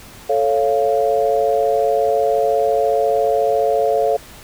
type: chord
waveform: sine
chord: A augmented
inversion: none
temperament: equal with one note detuned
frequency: 440 / 554.4 / 694 Hz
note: A4 / C#5 / E#5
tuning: 0 / 0 / -11 cents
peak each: -18 dBFS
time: 0.29-4.17 s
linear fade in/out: 10 ms
effects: pink hiss -40 dBFS RMS until 4.43 s